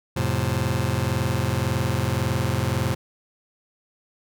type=chord; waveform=sawtooth; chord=F major; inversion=none; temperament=just; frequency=87.31 / 109.13 / 130.96 Hz; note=F2 / A2 / C3; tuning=0 / -14 / +2 cents; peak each=-23 / -21 / -21 dBFS; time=0.16-2.95 s; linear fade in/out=10 ms; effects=none